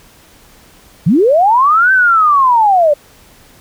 sine linear two-way sweep, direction up then down, 135.8 to 1562 to 564 Hz, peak -6 dBFS, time 1.06-2.94 s, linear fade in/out 10 ms, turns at 1.92 s, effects pink hiss -44 dBFS RMS until 3.6 s

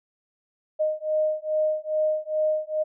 sine beating tone pair, 617 / 619.4 Hz, D#5 / D#5, -15 / -8 cents, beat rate 2.4 Hz, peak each -25 dBFS, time 0.79-2.84 s, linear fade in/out 20 ms, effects none

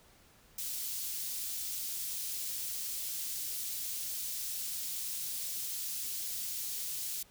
white high-pass noise, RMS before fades -38 dBFS, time 0.58-7.23 s, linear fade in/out 5 ms, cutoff 4100 Hz, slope 12 dB/octave, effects pink hiss -62 dBFS RMS until 7.3 s

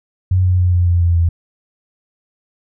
sine tone with pitch steps, 92.4 / 91.02 / 89.67 / 88.33 / 87.01 / 85.72 / 84.44 Hz, F#2 / F#2 / F2 / F2 / F2 / F2 / E2, -2 / -28 / +46 / +20 / -6 / -32 / +42 cents, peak -10 dBFS, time 0.31-1.29 s, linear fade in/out 5 ms, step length 140 ms, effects none

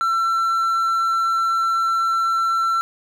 triangle tone, 1346 Hz, E6, 36 cents sharp, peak -15 dBFS, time 0.01-2.81 s, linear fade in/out 0 ms, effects none

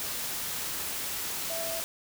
sine tone in noise, 659.3 Hz, E5, in tune, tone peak -35 dBFS, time 1.5-1.8 s, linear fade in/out 0 ms, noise white, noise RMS -34 dBFS, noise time 0-1.84 s, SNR -4 dB, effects none

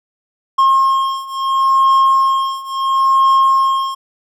triangle beating tone pair, 1073 / 1073.73 Hz, C6 / C6, +43 / +44 cents, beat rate 0.73 Hz, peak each -13 / -11 dBFS, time 0.58-3.95 s, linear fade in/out 10 ms, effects none

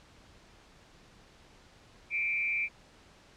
sine tone with frequency modulation, 2349 Hz, D7, in tune, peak -28 dBFS, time 2.1-2.69 s, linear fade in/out 50 ms, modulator 172 Hz, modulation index 0.59, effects pink hiss -58 dBFS RMS until 3.36 s + low-pass 6000 Hz 12 dB/octave

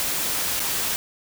white noise with dropouts, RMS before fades -25 dBFS, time 0-0.96 s, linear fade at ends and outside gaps 0 ms, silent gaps 0.595-0.602 s, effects none

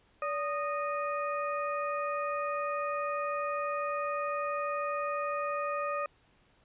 harmonic tone with a mistuned harmonic, 618 Hz, D#5, 12 cents flat, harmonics 1 / 2 / 3 / 4, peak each -34 / -33 / -44 / -43 dBFS, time 0.22-6.06 s, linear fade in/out 2 ms, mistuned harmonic 1, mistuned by -120 cents, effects pink hiss -66 dBFS RMS until 6.64 s + resampled to 8000 Hz

